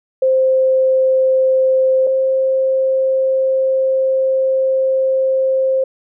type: tone pair in turn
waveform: sine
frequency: 523.3 / 527.9 Hz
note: C5 / C5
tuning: 0 / +15 cents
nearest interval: unison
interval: 15 cents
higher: second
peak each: -10 / -12 dBFS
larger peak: first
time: 0.22-2.07 / 2.07-5.84 s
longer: second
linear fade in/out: 5 ms
effects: none